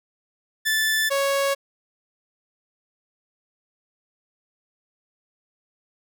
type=tone pair in turn; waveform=sawtooth; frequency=1754 / 554.1 Hz; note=A6 / C#5; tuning=-6 / -1 cents; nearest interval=octave + minor sixth; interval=1995 cents; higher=first; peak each=-16 dBFS; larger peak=neither; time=0.65-1.1 / 1.1-1.55 s; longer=neither; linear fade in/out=20 ms; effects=none